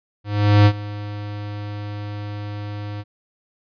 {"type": "tone with ADSR envelope", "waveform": "square", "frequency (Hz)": 103.5, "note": "G#2", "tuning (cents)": -5, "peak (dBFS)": -9, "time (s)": [0.24, 3.04], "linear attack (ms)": 420, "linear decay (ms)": 64, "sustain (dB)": -19, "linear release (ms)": 40, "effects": ["resampled to 11025 Hz"]}